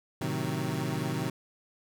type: chord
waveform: 25% pulse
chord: A diminished seventh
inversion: none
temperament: equal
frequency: 110 / 130.81 / 155.56 / 185 Hz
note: A2 / C3 / Eb3 / Gb3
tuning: 0 / 0 / 0 / 0 cents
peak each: -35 / -30 / -30 / -33 dBFS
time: 0.21-1.3 s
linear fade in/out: 5 ms
effects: none